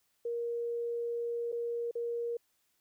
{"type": "tone with dropouts", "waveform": "sine", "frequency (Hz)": 470.9, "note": "A#4", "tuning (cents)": 18, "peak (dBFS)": -32, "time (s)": [0.25, 2.37], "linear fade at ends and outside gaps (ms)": 5, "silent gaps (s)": [[1.519, 1.525], [1.912, 1.953]], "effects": ["white hiss -75 dBFS RMS until 2.8 s"]}